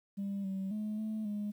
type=tone with pitch steps; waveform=sine; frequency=198.7 / 192.2 / 212.8 / 217.1 / 207.2 Hz; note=G3 / G3 / G#3 / A3 / G#3; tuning=+24 / -34 / +42 / -23 / -4 cents; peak=-32 dBFS; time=0.17-1.52 s; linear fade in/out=20 ms; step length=270 ms; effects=tanh soft clip ceiling -32 dBFS + 11-bit